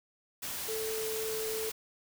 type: tone in noise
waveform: sine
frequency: 440 Hz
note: A4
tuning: in tune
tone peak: -34 dBFS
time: 0.68-1.7 s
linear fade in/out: 10 ms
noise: white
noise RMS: -38 dBFS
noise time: 0.42-1.72 s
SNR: +1 dB
effects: none